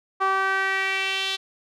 sawtooth tone with band-pass filter sweep, 385.4 Hz, G4, 29 cents flat, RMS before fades -24 dBFS, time 0.2-1.37 s, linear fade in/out 20 ms, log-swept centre 1100 to 3600 Hz, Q 3.1, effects none

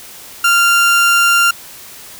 30% pulse tone, 1390 Hz, F6, 9 cents flat, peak -6 dBFS, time 0.44-1.51 s, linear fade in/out 5 ms, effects white hiss -35 dBFS RMS until 2.19 s

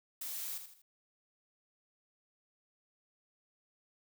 blue noise with echo, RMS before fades -41 dBFS, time 0.21-0.58 s, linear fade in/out 5 ms, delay 80 ms, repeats 3, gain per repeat -8 dB, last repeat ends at 0.82 s, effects none

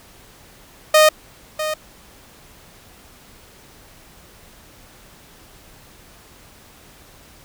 sawtooth tone with echo, 618 Hz, D#5, 12 cents flat, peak -5 dBFS, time 0.94-1.09 s, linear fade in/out 5 ms, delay 650 ms, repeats 1, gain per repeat -12 dB, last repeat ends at 1.74 s, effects pink hiss -47 dBFS RMS until 7.44 s

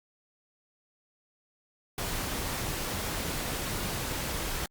pink noise with amplitude modulation, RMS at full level -32 dBFS, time 1.98-4.66 s, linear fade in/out 2 ms, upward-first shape sine, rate 269 Hz, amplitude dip 25%, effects Opus 48 kbps

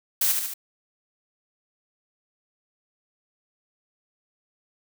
blue noise with echo, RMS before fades -22 dBFS, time 0.21-0.32 s, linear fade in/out 5 ms, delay 73 ms, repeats 3, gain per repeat -4 dB, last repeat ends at 0.539 s, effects none

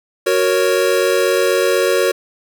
square chord, F# major, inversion none, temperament equal, 370 / 466.2 / 554.4 Hz, F#4 / A#4 / C#5, 0 / 0 / 0 cents, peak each -18 dBFS, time 0.26-2.12 s, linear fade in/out 10 ms, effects none

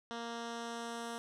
10% pulse tone with low-pass filter sweep, 233.1 Hz, A#3, in tune, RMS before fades -42 dBFS, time 0.11-1.18 s, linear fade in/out 0 ms, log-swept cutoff 4800 to 10000 Hz, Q 1.2, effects none

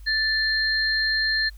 sine tone pair together, 1760 / 4186 Hz, A6 / C8, 0 / 0 cents, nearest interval octave + minor third, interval 1500 cents, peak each -22 / -24 dBFS, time 0.06-1.5 s, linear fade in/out 20 ms, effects added 50 Hz sine -39 dBFS peak until 1.57 s + white hiss -59 dBFS RMS until 1.57 s

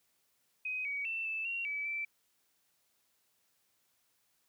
sine tone with pitch steps, 2515 / 2261 / 2675 / 2634 / 2747 / 2295 / 2330 Hz, D#7 / C#7 / E7 / E7 / F7 / D7 / D7, +18 / +34 / +25 / -2 / -29 / -40 / -14 cents, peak -34 dBFS, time 0.65-2.05 s, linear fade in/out 5 ms, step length 200 ms, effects white hiss -75 dBFS RMS until 4.48 s + high-pass 60 Hz 12 dB/octave

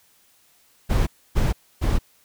brown noise bursts, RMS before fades -19 dBFS, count 3, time 0.89-1.99 s, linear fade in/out 20 ms, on 180 ms, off 280 ms, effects white hiss -59 dBFS RMS until 2.24 s

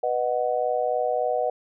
sine chord, B major, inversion none, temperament just, 493.9 / 617.4 / 740.8 Hz, B4 / D#5 / F#5, 0 / -14 / +2 cents, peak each -26 dBFS, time 0.03-1.5 s, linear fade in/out 5 ms, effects none

